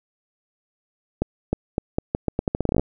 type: accelerating click train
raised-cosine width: 2 ms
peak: -7 dBFS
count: 17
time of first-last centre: 1.22-2.796 s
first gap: 310 ms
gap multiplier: 0.81
effects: none